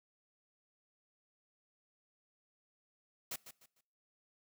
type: noise with echo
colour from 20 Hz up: white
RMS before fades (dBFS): -41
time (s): 3.31-3.36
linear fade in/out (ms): 5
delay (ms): 150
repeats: 3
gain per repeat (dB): -11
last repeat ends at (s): 3.81
effects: noise-tail reverb RT60 0.7 s tail -24 dB re dry